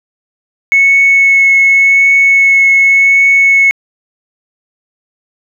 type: tone with vibrato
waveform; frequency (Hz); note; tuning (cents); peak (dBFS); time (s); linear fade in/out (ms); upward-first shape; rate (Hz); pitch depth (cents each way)
sine; 2200; C#7; -14; -3; 0.72-3.71; 0; triangle; 0.88; 11
effects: tanh soft clip ceiling 0 dBFS + 7-bit